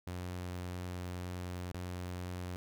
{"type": "tone with dropouts", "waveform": "sawtooth", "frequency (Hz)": 89.8, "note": "F2", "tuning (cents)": 49, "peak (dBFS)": -35, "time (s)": [0.07, 2.56], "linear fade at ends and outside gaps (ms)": 0, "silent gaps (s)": [1.718, 1.745], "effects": []}